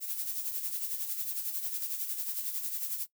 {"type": "noise with tremolo", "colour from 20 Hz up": "violet", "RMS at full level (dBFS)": -33, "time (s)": [0, 3.07], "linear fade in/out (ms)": 50, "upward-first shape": "sine", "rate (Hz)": 11, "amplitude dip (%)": 55, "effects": ["noise-tail reverb RT60 0.1 s tail -19 dB re dry"]}